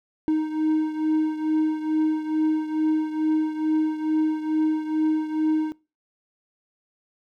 triangle beating tone pair, 311.1 / 313.4 Hz, D#4 / D#4, 0 / +13 cents, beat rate 2.3 Hz, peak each -20 / -25 dBFS, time 0.28-5.72 s, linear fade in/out 0 ms, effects noise-tail reverb RT60 0.3 s tail -23 dB re dry

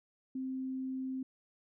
sine tone, 261.6 Hz, C4, in tune, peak -35 dBFS, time 0.35-1.23 s, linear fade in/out 5 ms, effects none

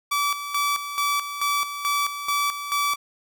sawtooth tone with tremolo, 1153 Hz, D6, 32 cents flat, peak -17 dBFS, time 0.11-2.96 s, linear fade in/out 10 ms, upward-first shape square, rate 2.3 Hz, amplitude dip 65%, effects none

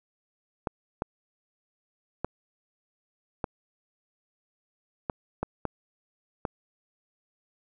clicks, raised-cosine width 1 ms, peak -14 dBFS, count 8, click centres 0.672 / 1.021 / 2.246 / 3.442 / 5.098 / 5.43 / 5.653 / 6.452 s, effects none

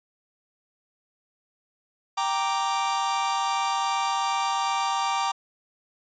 45% pulse chord, G minor, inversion none, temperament equal, 784 / 932.3 / 1174.7 Hz, G5 / Bb5 / D6, 0 / 0 / 0 cents, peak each -28 dBFS, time 2.17-5.32 s, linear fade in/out 10 ms, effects resampled to 16000 Hz

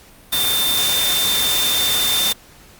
sine tone in noise, 3587 Hz, A7, 33 cents sharp, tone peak -18 dBFS, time 0.32-2.33 s, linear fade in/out 10 ms, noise white, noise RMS -20 dBFS, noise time 0.32-2.33 s, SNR -1 dB, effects pink hiss -46 dBFS RMS until 2.79 s + Opus 48 kbps

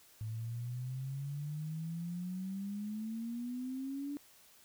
sine exponential sweep, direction up, 108.2 to 290 Hz, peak -37 dBFS, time 0.21-4.17 s, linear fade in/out 0 ms, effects white hiss -62 dBFS RMS until 4.64 s

